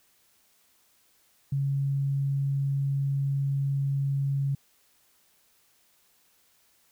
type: tone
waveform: sine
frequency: 138.59 Hz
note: C#3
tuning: in tune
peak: -24 dBFS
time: 1.52-4.55 s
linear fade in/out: 5 ms
effects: white hiss -65 dBFS RMS until 6.91 s